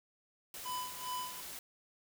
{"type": "noise", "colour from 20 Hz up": "white", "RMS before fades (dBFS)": -46, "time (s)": [0.54, 1.59], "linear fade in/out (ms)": 2}
{"type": "tone with tremolo", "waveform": "square", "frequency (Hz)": 1000, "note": "B5", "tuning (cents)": 21, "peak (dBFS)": -37, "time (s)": [0.65, 1.41], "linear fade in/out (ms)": 10, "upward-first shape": "sine", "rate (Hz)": 2.5, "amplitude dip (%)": 85}
{"effects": []}